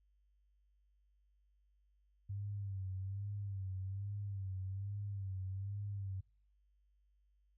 sine tone with vibrato, 98 Hz, G2, in tune, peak -39 dBFS, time 2.29-6.21 s, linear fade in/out 10 ms, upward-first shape sine, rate 1.2 Hz, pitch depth 70 cents each way, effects noise-tail reverb RT60 0.4 s tail -24 dB re dry + added 50 Hz sine -70 dBFS peak until 7.57 s

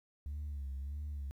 sine tone with vibrato, 70.7 Hz, C#2, 35 cents sharp, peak -36 dBFS, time 0.26-1.31 s, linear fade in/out 0 ms, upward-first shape sine, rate 1.6 Hz, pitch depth 86 cents each way, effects tanh soft clip ceiling -36 dBFS + 12-bit

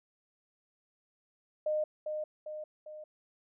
sine tone with echo, 612 Hz, D#5, 29 cents flat, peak -28 dBFS, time 1.66-1.84 s, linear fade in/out 5 ms, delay 400 ms, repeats 3, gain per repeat -5 dB, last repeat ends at 3.04 s, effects none

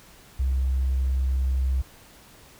triangle tone with tanh clipping, 65.41 Hz, C2, in tune, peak -20 dBFS, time 0.39-1.82 s, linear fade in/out 10 ms, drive 2 dB, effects pink hiss -51 dBFS RMS until 2.59 s

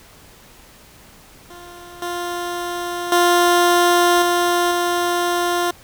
15% pulse tone with level steps, 350.2 Hz, F4, 5 cents sharp, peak -31 / -17 / -6 / -9 / -11 dBFS, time 1.5-5.71 s, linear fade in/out 5 ms, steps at 2.02 / 3.12 / 4.22 / 4.71 s, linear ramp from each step 2 ms, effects pink hiss -46 dBFS RMS until 5.83 s

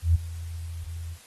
sine tone with ADSR envelope, 83.4 Hz, E2, 21 cents sharp, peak -14 dBFS, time 0.02-1.18 s, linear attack 130 ms, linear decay 14 ms, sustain -18 dB, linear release 70 ms, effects white hiss -52 dBFS RMS until 1.26 s + AAC 32 kbps

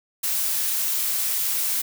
blue noise, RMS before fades -24 dBFS, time 0.23-1.82 s, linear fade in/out 10 ms, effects none

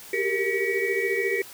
sine tone cluster, 385.3 / 399.4 / 464.5 / 1927 / 2263 Hz, G4 / G4 / A#4 / B6 / C#7, -30 / +32 / -6 / -43 / +35 cents, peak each -29 dBFS, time 0.13-1.42 s, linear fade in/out 5 ms, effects white hiss -44 dBFS RMS until 1.53 s

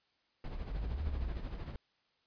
brown noise with tremolo, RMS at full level -39 dBFS, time 0.44-1.76 s, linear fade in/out 2 ms, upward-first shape sine, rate 13 Hz, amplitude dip 55%
sine exponential two-way sweep, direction up then down, 42 to 77.9 to 51.6 Hz, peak -35 dBFS, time 0.7-1.37 s, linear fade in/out 0 ms, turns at 1.04 s
effects white hiss -75 dBFS RMS until 2.26 s + resampled to 11025 Hz

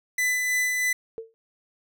45% pulse tone with tremolo, 2000 Hz, B6, 21 cents sharp, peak -21 dBFS, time 0.18-0.93 s, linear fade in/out 5 ms, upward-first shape sine, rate 3.1 Hz, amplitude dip 30%
sine tone with exponential decay, 450.9 Hz, A4, 42 cents sharp, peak -28 dBFS, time 1.18-1.34 s, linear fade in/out 0 ms, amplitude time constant 34 ms
effects none

